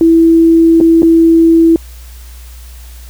sine tone with dropouts, 329.6 Hz, E4, in tune, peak -3 dBFS, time 0.01-1.76 s, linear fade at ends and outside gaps 1 ms, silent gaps 0.803-0.81 / 1.021-1.03 s, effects added 60 Hz sine -29 dBFS peak until 3.09 s + white hiss -40 dBFS RMS until 3.09 s

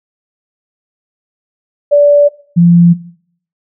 sine tone pair in turn, 580 / 172.1 Hz, D5 / F3, -22 / -25 cents, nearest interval octave + major sixth, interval 2103 cents, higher first, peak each -3 dBFS, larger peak neither, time 1.91-2.29 / 2.56-2.94 s, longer neither, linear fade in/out 20 ms, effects noise-tail reverb RT60 0.6 s tail -18 dB re dry

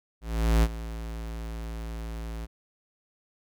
square tone with ADSR envelope, 55.9 Hz, A1, 28 cents sharp, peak -18 dBFS, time 0.21-2.47 s, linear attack 420 ms, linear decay 46 ms, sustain -16 dB, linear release 29 ms, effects none

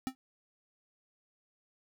square tone with exponential decay, 261.6 Hz, C4, in tune, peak -28 dBFS, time 0.07-0.15 s, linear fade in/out 0 ms, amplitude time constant 16 ms, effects none

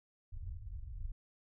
pink low-pass noise, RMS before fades -43 dBFS, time 0.32-1.12 s, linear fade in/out 10 ms, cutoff 100 Hz, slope 48 dB/octave, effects none

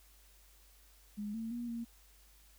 sine tone with pitch steps, 207.8 / 225.3 / 238.8 / 232.9 Hz, G#3 / A3 / A#3 / A#3, +1 / +41 / +42 / -1 cents, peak -37 dBFS, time 1.17-1.85 s, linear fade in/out 20 ms, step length 170 ms, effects added 50 Hz sine -62 dBFS peak until 2.58 s + white hiss -65 dBFS RMS until 2.58 s

